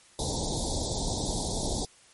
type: band-stop noise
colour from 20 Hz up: pink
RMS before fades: -30 dBFS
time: 0.19-1.85 s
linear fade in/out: 2 ms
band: 940 to 3500 Hz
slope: 96 dB/octave
effects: white hiss -57 dBFS RMS until 2.13 s + MP3 48 kbps